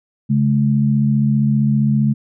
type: tone pair together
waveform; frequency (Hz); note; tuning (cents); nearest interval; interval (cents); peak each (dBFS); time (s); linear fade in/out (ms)
sine; 138.29 / 213.5; C#3 / G#3; -4 / +48; minor sixth; 752; -15; 0.29-2.14; 20
effects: none